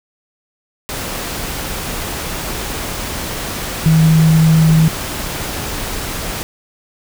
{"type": "tone in noise", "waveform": "sine", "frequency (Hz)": 159.8, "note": "D#3", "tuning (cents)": 47, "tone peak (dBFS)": -7, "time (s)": [3.86, 4.88], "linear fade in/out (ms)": 0, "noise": "pink", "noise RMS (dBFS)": -23, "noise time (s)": [0.89, 6.43], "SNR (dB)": 13, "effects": []}